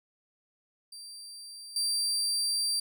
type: tone with level steps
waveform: 30% pulse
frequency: 4699 Hz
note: D8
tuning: in tune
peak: -40 / -24 dBFS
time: 0.92-2.8 s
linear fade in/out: 5 ms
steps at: 1.76 s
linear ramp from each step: 2 ms
effects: none